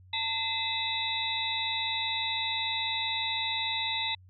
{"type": "tone cluster", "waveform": "sine", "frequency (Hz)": [893, 2044, 2602, 3547, 3858], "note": ["A5", "C7", "E7", "A7", "B7"], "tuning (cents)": [25, -41, -23, 13, -41], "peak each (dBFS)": [-36, -37, -37, -35, -32], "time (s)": [0.13, 4.15], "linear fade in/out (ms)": 5, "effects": ["added 92 Hz sine -52 dBFS peak until 4.29 s"]}